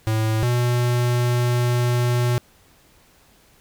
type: tone pair in turn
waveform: square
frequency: 110 / 121.86 Hz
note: A2 / B2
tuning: 0 / -23 cents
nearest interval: major second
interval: 177 cents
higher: second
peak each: -19 / -18 dBFS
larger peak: second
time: 0.07-0.43 / 0.43-2.38 s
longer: second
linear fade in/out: 0 ms
effects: pink hiss -55 dBFS RMS until 3.6 s